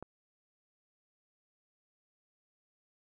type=click; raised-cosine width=1 ms; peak=-29 dBFS; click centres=0.026 s; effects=none